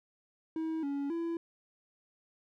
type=tone with pitch steps; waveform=triangle; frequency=320.9 / 281.5 / 334.8 Hz; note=E4 / C#4 / E4; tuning=-46 / +27 / +27 cents; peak=-30 dBFS; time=0.56-1.37 s; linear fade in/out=2 ms; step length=270 ms; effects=none